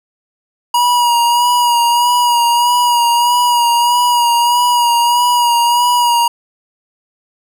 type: tone with vibrato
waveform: square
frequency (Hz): 959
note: A#5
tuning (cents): +49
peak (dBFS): -10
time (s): 0.74-6.28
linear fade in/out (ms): 5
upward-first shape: sine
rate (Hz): 1.6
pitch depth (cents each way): 27
effects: none